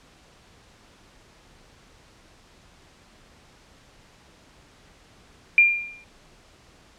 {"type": "tone with exponential decay", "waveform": "sine", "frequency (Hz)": 2395, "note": "D7", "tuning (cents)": 33, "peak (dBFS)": -9, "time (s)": [5.58, 6.04], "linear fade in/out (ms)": 1, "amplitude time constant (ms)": 99, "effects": ["pink hiss -54 dBFS RMS until 6.98 s", "low-pass 7000 Hz 12 dB/octave"]}